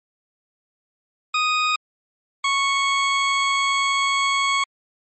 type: tone pair in turn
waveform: 20% pulse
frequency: 1244.5 / 1105.2 Hz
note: D#6 / C#6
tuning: 0 / -6 cents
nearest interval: major second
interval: 206 cents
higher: first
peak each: -13 dBFS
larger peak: neither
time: 1.34-1.76 / 2.44-4.64 s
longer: second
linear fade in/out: 5 ms
effects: MP3 32 kbps